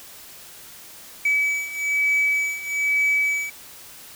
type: beating tone pair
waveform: triangle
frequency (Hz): 2287 / 2288.1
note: D7 / D7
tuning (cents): -47 / -46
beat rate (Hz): 1.1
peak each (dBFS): -22 / -19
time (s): 1.25-3.5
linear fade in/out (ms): 5
effects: tanh soft clip ceiling -11 dBFS + white hiss -43 dBFS RMS until 4.15 s